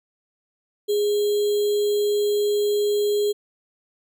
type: tone with sample-and-hold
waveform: sine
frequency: 413.9 Hz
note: G#4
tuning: 6 cents flat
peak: -18 dBFS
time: 0.88-3.33 s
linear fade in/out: 20 ms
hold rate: 3675 Hz
effects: none